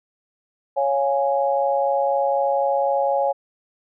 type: chord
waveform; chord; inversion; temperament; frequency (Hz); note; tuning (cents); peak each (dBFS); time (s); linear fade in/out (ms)
sine; Db major; none; equal; 554.4 / 698.5 / 830.6; Db5 / F5 / Ab5; 0 / 0 / 0; -20 / -25 / -22; 0.76-3.33; 20
effects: none